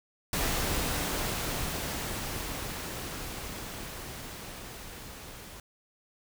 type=noise with level ramp; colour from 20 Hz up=pink; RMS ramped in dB=-29 to -46 dBFS; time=0.33-5.6 s; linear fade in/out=2 ms; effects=none